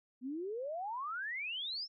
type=exponential sweep; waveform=sine; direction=up; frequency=241 to 5460 Hz; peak=-37 dBFS; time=0.21-1.88 s; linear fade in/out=50 ms; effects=none